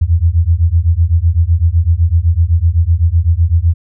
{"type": "beating tone pair", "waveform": "sine", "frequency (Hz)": [80.2, 88.1], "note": ["E2", "F2"], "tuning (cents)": [-47, 16], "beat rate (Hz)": 7.9, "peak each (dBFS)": -11, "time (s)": [0.01, 3.74], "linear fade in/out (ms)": 10, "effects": []}